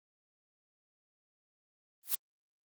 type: noise with exponential growth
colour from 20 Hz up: blue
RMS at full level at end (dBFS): -24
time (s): 2.03-2.15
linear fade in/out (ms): 5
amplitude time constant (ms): 24
effects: Opus 24 kbps